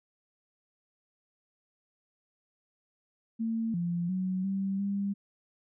sine tone with pitch steps, 225.8 / 172.9 / 186 / 194.4 / 199.5 Hz, A3 / F3 / F#3 / G3 / G3, +45 / -17 / +9 / -14 / +31 cents, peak -28 dBFS, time 3.39-5.14 s, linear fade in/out 20 ms, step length 350 ms, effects none

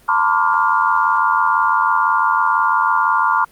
sine tone cluster, 897 / 983 / 1061 / 1165 / 1408 Hz, A5 / B5 / C6 / D6 / F6, +33 / -8 / +24 / -14 / +14 cents, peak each -19 dBFS, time 0.08-3.45 s, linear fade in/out 10 ms, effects pink hiss -50 dBFS RMS until 3.51 s + Opus 32 kbps

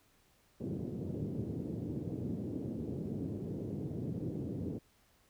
pink band-pass noise, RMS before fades -39 dBFS, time 0.6-4.79 s, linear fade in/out 10 ms, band 100 to 400 Hz, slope 24 dB/octave, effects pink hiss -69 dBFS RMS until 5.29 s

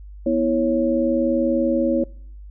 sine tone cluster, 244.8 / 325.2 / 551 Hz, B3 / E4 / C#5, -15 / -23 / -11 cents, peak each -21 dBFS, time 0.26-2.04 s, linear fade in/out 5 ms, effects noise-tail reverb RT60 0.7 s tail -25 dB re dry + added 50 Hz sine -36 dBFS peak until 2.5 s

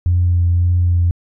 sine tone with vibrato, 87.6 Hz, F2, 6 cents sharp, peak -10 dBFS, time 0.06-1.11 s, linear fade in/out 0 ms, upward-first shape triangle, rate 1.8 Hz, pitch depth 21 cents each way, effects tanh soft clip ceiling -6 dBFS

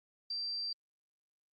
sine tone, 4699 Hz, D8, in tune, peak -35 dBFS, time 0.3-0.73 s, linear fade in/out 5 ms, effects Opus 32 kbps

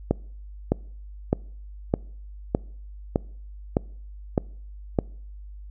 click train, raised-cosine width 2 ms, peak -6 dBFS, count 9, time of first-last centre 0.11-4.988 s, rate 1.64 Hz, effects noise-tail reverb RT60 0.6 s tail -25 dB re dry + added 50 Hz sine -38 dBFS peak until 5.7 s

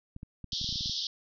clicks, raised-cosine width 5 ms, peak -29 dBFS, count 12, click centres 0.164 / 0.231 / 0.443 / 0.531 / 0.614 / 0.644 / 0.691 / 0.726 / 0.758 / 0.809 / 0.859 / 0.896 s
pink band-pass noise, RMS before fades -34 dBFS, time 0.52-1.07 s, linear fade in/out 2 ms, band 3200 to 5600 Hz, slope 96 dB/octave
effects none

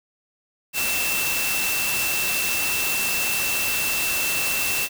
sine tone in noise, 2675 Hz, E7, 25 cents sharp, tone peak -25 dBFS, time 0.73-4.89 s, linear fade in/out 50 ms, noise white, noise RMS -25 dBFS, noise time 0.73-4.89 s, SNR -3 dB, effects none

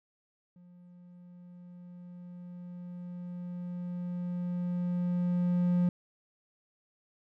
triangle tone with level ramp, 177.1 Hz, F3, 24 cents sharp, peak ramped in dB -51 to -21 dBFS, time 0.56-5.89 s, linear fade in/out 2 ms, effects none

